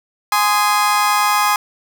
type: chord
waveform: 35% pulse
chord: Ab major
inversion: none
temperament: just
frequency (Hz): 830.6 / 1038.3 / 1245.9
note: Ab5 / C6 / Eb6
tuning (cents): 0 / -14 / +2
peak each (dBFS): -16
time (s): 0.32-1.56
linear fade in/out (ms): 2
effects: none